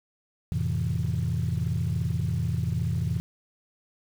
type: chord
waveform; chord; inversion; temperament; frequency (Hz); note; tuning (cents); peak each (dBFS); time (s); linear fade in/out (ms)
sine; F major seventh; none; equal; 87.31 / 110 / 130.81 / 164.81; F2 / A2 / C3 / E3; 0 / 0 / 0 / 0; -29; 0.52-3.2; 0
effects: tanh soft clip ceiling -18 dBFS + 8-bit